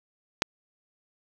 click, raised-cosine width 0.2 ms, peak -4 dBFS, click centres 0.421 s, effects none

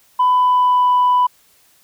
sine tone with pitch glide, 1000 to 992.5 Hz, B5 to B5, +21 to +8 cents, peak -9 dBFS, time 0.19-1.27 s, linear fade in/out 10 ms, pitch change -13 cents, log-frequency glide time 0.33-0.9 s, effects tanh soft clip ceiling -8 dBFS + white hiss -54 dBFS RMS until 1.83 s

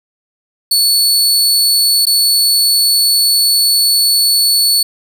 sawtooth tone with dropouts, 4435 Hz, C#8, in tune, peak -6 dBFS, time 0.71-4.83 s, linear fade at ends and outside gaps 5 ms, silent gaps 2.055-2.067 s, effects none

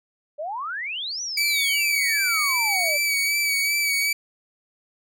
sine exponential two-way sweep, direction up then down, 568 to 5990 to 568 Hz, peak -27 dBFS, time 0.38-2.98 s, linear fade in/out 20 ms, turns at 1.22 s
sawtooth tone with vibrato, 2282 Hz, C#7, 50 cents sharp, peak -17 dBFS, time 1.37-4.13 s, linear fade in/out 5 ms, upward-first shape sine, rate 2.6 Hz, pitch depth 35 cents each way
effects none

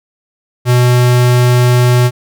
square tone, 123.47 Hz, B2, in tune, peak -7 dBFS, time 0.65-2.11 s, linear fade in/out 50 ms, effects none

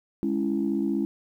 sine chord, C# minor, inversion second, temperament just, 207.9 / 277.2 / 332.6 Hz, G#3 / C#4 / E4, +2 / 0 / +16 cents, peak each -27 dBFS, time 0.23-1.05 s, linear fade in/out 0 ms, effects tanh soft clip ceiling -15 dBFS + 10-bit

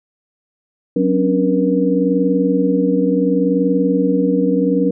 sine tone cluster, 185.5 / 267.5 / 288.2 / 476.3 Hz, F#3 / C4 / D4 / A#4, +5 / +38 / -33 / +37 cents, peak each -18 dBFS, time 0.96-4.91 s, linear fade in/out 5 ms, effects none

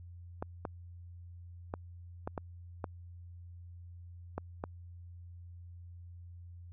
clicks, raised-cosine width 1 ms, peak -22 dBFS, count 8, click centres 0.425 / 0.652 / 1.739 / 2.275 / 2.378 / 2.842 / 4.38 / 4.639 s, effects added 87 Hz sine -47 dBFS peak until 6.72 s

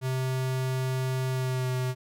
square tone with pitch glide, 130 to 127.77 Hz, C3 to C3, -11 to -41 cents, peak -27 dBFS, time 0.01-1.95 s, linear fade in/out 50 ms, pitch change -30 cents, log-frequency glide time 1.3-1.71 s, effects none

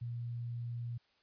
sine tone, 119 Hz, A#2, 36 cents sharp, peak -37 dBFS, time 0.01-0.98 s, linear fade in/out 10 ms, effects white hiss -72 dBFS RMS until 1.22 s + resampled to 11025 Hz

